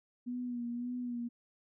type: tone with vibrato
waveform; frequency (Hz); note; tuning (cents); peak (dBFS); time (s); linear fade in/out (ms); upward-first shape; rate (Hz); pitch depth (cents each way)
sine; 242.7; B3; -30; -35; 0.26-1.29; 20; sine; 1.8; 38
effects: none